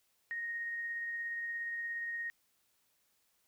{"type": "tone with tremolo", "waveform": "sine", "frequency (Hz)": 1864.7, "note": "A#6", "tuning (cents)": 0, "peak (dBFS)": -35, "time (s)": [0.31, 2.3], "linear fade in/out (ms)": 0, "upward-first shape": "triangle", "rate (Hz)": 17, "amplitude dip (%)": 25, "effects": ["white hiss -75 dBFS RMS until 3.47 s"]}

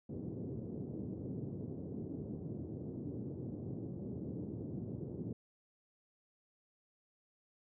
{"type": "band-pass noise", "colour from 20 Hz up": "pink", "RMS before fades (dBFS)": -43, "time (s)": [0.09, 5.33], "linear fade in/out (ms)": 5, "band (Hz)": [100, 400], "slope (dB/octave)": 24, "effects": []}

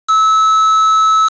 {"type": "tone with quantisation", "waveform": "triangle", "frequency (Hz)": 1300, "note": "E6", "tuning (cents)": -24, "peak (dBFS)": -6, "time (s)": [0.08, 1.29], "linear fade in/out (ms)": 20, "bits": 3, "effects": ["resampled to 16000 Hz"]}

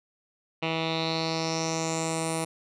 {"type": "tone with low-pass filter sweep", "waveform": "10% pulse", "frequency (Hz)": 162.2, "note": "E3", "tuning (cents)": -28, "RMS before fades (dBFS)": -29, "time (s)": [0.62, 2.45], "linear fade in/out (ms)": 10, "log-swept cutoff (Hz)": [3000, 10000], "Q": 5.1, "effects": []}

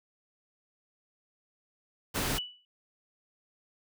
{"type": "noise", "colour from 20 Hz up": "pink", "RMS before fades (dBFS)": -31, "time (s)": [2.14, 2.39], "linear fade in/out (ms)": 20}
{"type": "tone with exponential decay", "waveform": "sine", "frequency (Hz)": 2960, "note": "F#7", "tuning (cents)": 0, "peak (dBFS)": -29, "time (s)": [2.38, 2.65], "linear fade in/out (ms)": 1, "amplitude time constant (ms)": 57}
{"effects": []}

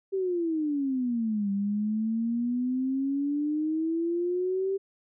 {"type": "exponential two-way sweep", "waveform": "sine", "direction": "down then up", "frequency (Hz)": [392.9, 197.1, 392.9], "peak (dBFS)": -25, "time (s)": [0.12, 4.78], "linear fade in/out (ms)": 20, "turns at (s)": 1.51, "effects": []}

